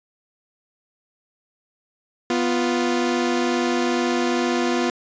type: tone pair together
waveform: sawtooth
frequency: 246.9 / 349.2 Hz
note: B3 / F4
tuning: 0 / 0 cents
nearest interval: tritone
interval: 600 cents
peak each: -18 dBFS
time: 2.3-4.9 s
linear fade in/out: 2 ms
effects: resampled to 16000 Hz